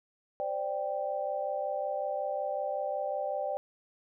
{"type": "chord", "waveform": "sine", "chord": "C suspended second", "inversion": "none", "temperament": "just", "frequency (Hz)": [523.3, 588.7, 784.9], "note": ["C5", "D5", "G5"], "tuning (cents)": [0, 4, 2], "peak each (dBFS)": [-37, -33, -35], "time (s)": [0.4, 3.57], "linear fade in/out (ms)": 0, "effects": []}